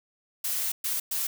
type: noise bursts at uneven times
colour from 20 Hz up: blue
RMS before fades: -29 dBFS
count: 3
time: 0.44-0.72 / 0.84-1 / 1.11-1.27 s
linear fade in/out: 5 ms
effects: none